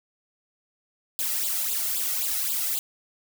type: noise with flanger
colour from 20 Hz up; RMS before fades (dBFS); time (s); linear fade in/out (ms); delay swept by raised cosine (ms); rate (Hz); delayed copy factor
blue; -27; 1.19-2.79; 0; 0.25 to 1.55; 3.8; +1
effects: none